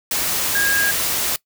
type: tone in noise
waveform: sine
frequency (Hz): 1630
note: G#6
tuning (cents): -33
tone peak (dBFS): -17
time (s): 0.55-0.91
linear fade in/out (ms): 2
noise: white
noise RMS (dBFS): -21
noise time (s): 0.11-1.36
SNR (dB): +1
effects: noise-tail reverb RT60 0.1 s tail -21 dB re dry